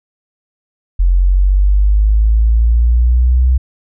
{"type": "linear sweep", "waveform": "sine", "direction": "up", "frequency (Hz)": [43.65, 64.1], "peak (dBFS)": -7, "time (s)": [0.99, 3.58], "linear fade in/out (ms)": 10, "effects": []}